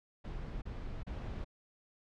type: noise bursts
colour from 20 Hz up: brown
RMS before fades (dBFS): -41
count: 3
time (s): 0.24-1.446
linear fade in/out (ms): 10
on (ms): 380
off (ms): 33
effects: low-pass 4000 Hz 12 dB/octave